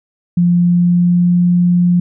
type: tone with pitch glide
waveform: sine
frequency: 174.61 to 176.33 Hz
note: F3 to F3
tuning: 0 to +17 cents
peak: -8 dBFS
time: 0.37-2 s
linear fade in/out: 5 ms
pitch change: +17 cents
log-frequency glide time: 0.48-1.44 s
effects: none